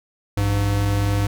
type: tone pair together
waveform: square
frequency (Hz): 56.91 / 101.4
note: A#1 / G#2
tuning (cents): -41 / -41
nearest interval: minor seventh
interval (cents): 1000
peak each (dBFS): -26 / -19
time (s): 0.37-1.27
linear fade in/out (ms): 5
effects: none